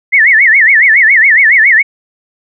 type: tone with vibrato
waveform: sine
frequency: 1968 Hz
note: B6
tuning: 7 cents flat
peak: -3 dBFS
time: 0.12-1.83 s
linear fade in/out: 20 ms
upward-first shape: sine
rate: 7.2 Hz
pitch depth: 220 cents each way
effects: none